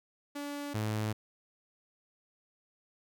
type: tone pair in turn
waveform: sawtooth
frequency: 287.7 / 107.77 Hz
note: D4 / A2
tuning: -36 / -35 cents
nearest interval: octave + perfect fourth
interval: 1699 cents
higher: first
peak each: -33 / -27 dBFS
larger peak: second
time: 0.35-0.74 / 0.74-1.13 s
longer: neither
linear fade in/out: 10 ms
effects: none